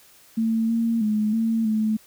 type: tone with pitch steps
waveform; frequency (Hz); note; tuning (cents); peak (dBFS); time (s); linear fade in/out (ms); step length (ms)
sine; 224.8 / 229.5 / 213 / 225.7 / 217.1; A3 / A#3 / G#3 / A3 / A3; +37 / -27 / +44 / +44 / -23; -19; 0.37-1.97; 10; 320
effects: white hiss -53 dBFS RMS until 2.06 s